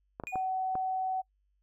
clicks, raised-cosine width 1 ms, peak -23 dBFS, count 4, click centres 0.199 / 0.237 / 0.357 / 0.754 s
triangle tone with exponential decay, 2453 Hz, D#7, 25 cents flat, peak -32 dBFS, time 0.27-0.49 s, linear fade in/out 0 ms, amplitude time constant 47 ms
sine tone, 753 Hz, F#5, 30 cents sharp, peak -29 dBFS, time 0.32-1.22 s, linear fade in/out 20 ms
effects noise-tail reverb RT60 0.1 s tail -25 dB re dry + added 49 Hz sine -70 dBFS peak until 1.62 s

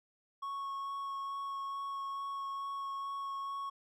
triangle tone with vibrato, 1103 Hz, C#6, 9 cents flat, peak -35 dBFS, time 0.42-3.7 s, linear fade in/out 10 ms, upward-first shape sine, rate 2.3 Hz, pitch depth 8 cents each way, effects none

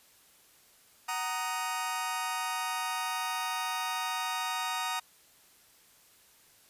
sawtooth chord, D# minor, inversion first, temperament just, 746.7 / 933.4 / 1244.5 Hz, F#5 / A#5 / D#6, +16 / +2 / 0 cents, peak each -34 / -31 / -32 dBFS, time 1.08-5 s, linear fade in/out 10 ms, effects white hiss -61 dBFS RMS until 6.69 s + resampled to 32000 Hz

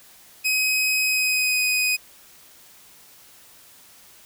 sawtooth tone with pitch glide, 2529 to 2500 Hz, D#7 to D#7, +28 to +8 cents, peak -16 dBFS, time 0.44-1.97 s, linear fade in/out 20 ms, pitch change -20 cents, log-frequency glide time 1.04-1.63 s, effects white hiss -50 dBFS RMS until 4.25 s

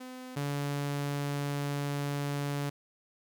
sawtooth tone pair in turn, 254.8 / 143 Hz, C4 / D3, -46 / -46 cents, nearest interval minor seventh, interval 1000 cents, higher first, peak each -38 / -27 dBFS, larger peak second, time 0-0.36 / 0.36-2.7 s, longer second, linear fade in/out 10 ms, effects none

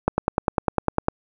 click train, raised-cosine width 1 ms, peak -4 dBFS, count 11, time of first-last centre 0.08-1.084 s, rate 9.96 Hz, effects none

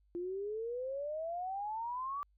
sine exponential sweep, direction up, 342.5 to 1168 Hz, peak -36 dBFS, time 0.15-2.23 s, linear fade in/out 0 ms, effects added 50 Hz sine -67 dBFS peak until 2.37 s

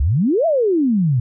sine exponential two-way sweep, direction up then down, 60 to 688 to 116 Hz, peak -13 dBFS, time 0-1.2 s, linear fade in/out 5 ms, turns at 0.46 s, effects none

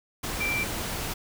sine tone in noise, 2349 Hz, D7, in tune, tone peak -26 dBFS, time 0.4-0.64 s, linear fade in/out 10 ms, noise pink, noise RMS -32 dBFS, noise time 0.23-1.14 s, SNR +3 dB, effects none

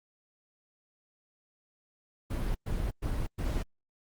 brown noise bursts, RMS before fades -31 dBFS, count 4, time 2.3-3.63 s, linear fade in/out 10 ms, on 250 ms, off 110 ms, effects Opus 32 kbps

